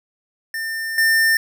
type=tone with level steps; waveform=square; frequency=1800 Hz; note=A6; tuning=39 cents sharp; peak=-24 / -14 dBFS; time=0.54-1.37 s; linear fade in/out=2 ms; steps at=0.98 s; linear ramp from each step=2 ms; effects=none